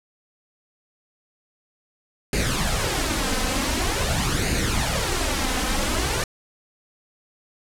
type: noise with flanger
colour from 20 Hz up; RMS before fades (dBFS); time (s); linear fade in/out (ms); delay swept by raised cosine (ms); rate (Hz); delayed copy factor
pink; -23; 2.33-6.24; 2; 0.44 to 3.94; 0.46; +0.6
effects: low-pass 10000 Hz 12 dB/octave